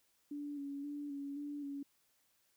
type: tone with vibrato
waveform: sine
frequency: 285.6 Hz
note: D4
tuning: 48 cents flat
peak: -40 dBFS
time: 0.31-1.83 s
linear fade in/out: 5 ms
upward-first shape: square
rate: 1.9 Hz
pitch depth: 28 cents each way
effects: white hiss -75 dBFS RMS until 2.56 s